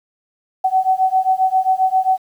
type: beating tone pair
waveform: sine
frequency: 751 / 758.5 Hz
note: F#5 / F#5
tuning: +26 / +43 cents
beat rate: 7.5 Hz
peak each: -16 dBFS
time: 0.64-2.18 s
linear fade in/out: 10 ms
effects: 8-bit